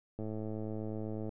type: click train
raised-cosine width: 2 ms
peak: -27 dBFS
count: 120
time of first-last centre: 0.19-1.292 s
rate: 108 Hz
effects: none